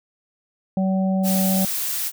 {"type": "harmonic tone", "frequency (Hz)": 190, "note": "F#3", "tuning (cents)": 46, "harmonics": [1, 3, 4], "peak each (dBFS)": [-18, -28, -31], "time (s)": [0.77, 1.65], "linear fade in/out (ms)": 2}
{"type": "noise", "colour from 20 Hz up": "blue", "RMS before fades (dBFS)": -25, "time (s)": [1.23, 2.12], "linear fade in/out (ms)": 50}
{"effects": []}